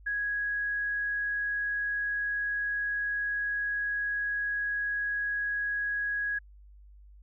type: tone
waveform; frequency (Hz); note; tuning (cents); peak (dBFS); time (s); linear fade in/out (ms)
sine; 1661.2; G#6; 0; -28; 0.06-6.39; 10
effects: added 50 Hz sine -50 dBFS peak until 7.22 s